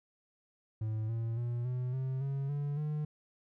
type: tone with pitch steps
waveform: triangle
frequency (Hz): 109.2 / 114.36 / 119.77 / 125.44 / 131.37 / 137.58 / 144.09 / 150.9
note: A2 / A#2 / A#2 / B2 / C3 / C#3 / D3 / D3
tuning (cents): -13 / -33 / +47 / +27 / +7 / -13 / -33 / +47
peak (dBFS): -30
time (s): 0.81-3.05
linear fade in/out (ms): 5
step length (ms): 280
effects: none